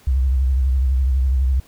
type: tone with vibrato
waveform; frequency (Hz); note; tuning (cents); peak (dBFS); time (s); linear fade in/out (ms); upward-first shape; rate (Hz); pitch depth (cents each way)
sine; 65.41; C2; 0; -14; 0.07-1.6; 5; sine; 12; 90
effects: pink hiss -51 dBFS RMS until 1.67 s